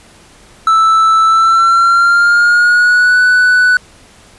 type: tone with pitch glide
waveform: triangle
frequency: 1318.5 to 1488.5 Hz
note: E6 to F#6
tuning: 0 to +10 cents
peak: -4 dBFS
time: 0.67-3.77 s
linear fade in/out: 2 ms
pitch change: +210 cents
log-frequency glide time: 1.26-3.2 s
effects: pink hiss -42 dBFS RMS until 4.38 s + resampled to 24000 Hz